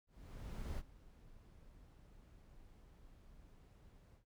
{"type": "noise with ADSR envelope", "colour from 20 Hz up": "brown", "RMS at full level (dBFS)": -42, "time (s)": [0.07, 4.25], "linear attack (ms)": 710, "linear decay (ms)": 42, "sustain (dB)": -19, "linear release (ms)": 110, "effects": []}